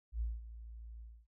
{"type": "tone with ADSR envelope", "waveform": "sine", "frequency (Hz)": 56.6, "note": "A1", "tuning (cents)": 50, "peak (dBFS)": -32, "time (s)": [0.12, 1.27], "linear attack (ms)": 87, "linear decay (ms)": 200, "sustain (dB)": -14, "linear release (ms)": 260, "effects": []}